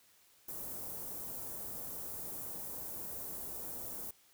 white band-stop noise, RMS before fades -43 dBFS, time 0.48-4.11 s, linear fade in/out 5 ms, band 710 to 12000 Hz, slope 12 dB/octave, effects white hiss -66 dBFS RMS until 4.33 s

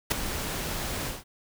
pink noise with ADSR envelope, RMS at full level -20 dBFS, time 0.1-1.24 s, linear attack 17 ms, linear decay 6 ms, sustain -12 dB, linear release 180 ms, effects none

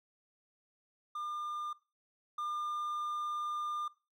triangle tone pair in turn, 1203 / 1203 Hz, D6 / D6, +41 / +41 cents, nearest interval unison, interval 0 cents, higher neither, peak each -35 / -33 dBFS, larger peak second, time 1.15-1.73 / 2.38-3.88 s, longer second, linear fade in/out 5 ms, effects noise-tail reverb RT60 0.3 s tail -19 dB re dry

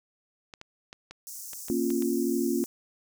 clicks, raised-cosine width 0.2 ms, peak -25 dBFS, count 8, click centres 0.538 / 0.614 / 0.929 / 1.11 / 1.533 / 1.684 / 1.904 / 2.023 s
pink high-pass noise, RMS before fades -41 dBFS, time 1.27-2.66 s, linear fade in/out 0 ms, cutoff 5600 Hz, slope 48 dB/octave
sine chord, Bb minor, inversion none, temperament equal with one note detuned, 235.2 / 277.2 / 349.2 Hz, Bb3 / Db4 / F4, +16 / 0 / 0 cents, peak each -29 / -29 / -28 dBFS, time 1.7-2.64 s, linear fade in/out 0 ms
effects none

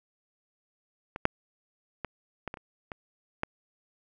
clicks, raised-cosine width 0.5 ms, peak -21 / -6 / -18 / -19 / -22 / -30 / -22 / -13 dBFS, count 8, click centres 1.161 / 1.254 / 2.047 / 2.477 / 2.541 / 2.572 / 2.918 / 3.434 s, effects none

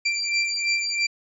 25% pulse beating tone pair, 2355 / 2358 Hz, D7 / D7, +4 / +6 cents, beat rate 3 Hz, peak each -21 dBFS, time 0.05-1.07 s, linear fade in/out 10 ms, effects resampled to 22050 Hz

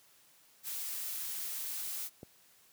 blue noise, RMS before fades -39 dBFS, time 0.63-2.1 s, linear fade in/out 50 ms
click, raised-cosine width 2 ms, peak -32 dBFS, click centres 2.231 s
effects white hiss -64 dBFS RMS until 2.72 s + high-pass 80 Hz 12 dB/octave

